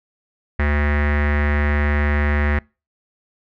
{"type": "tone with low-pass filter", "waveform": "square", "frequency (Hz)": 73.4, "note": "D2", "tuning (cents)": 0, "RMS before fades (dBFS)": -18, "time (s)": [0.59, 2.59], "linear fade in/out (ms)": 5, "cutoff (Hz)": 1900, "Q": 5.8, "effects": ["noise-tail reverb RT60 0.3 s tail -26 dB re dry"]}